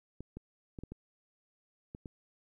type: clicks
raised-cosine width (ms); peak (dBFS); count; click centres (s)
3; -30; 7; 0.206 / 0.37 / 0.788 / 0.836 / 0.92 / 1.949 / 2.058
effects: 12-bit